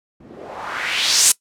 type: noise with low-pass filter sweep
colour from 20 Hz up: blue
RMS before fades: -20 dBFS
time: 0.2-1.32 s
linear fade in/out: 5 ms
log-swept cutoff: 230 to 9100 Hz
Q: 2.2
effects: noise-tail reverb RT60 0.1 s tail -20 dB re dry